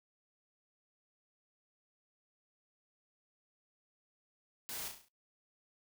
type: noise with echo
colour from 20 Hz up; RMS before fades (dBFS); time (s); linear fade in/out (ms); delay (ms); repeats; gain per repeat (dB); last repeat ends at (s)
white; -43; 4.69-4.88; 0; 34; 6; -5; 5.084
effects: noise-tail reverb RT60 0.2 s tail -23 dB re dry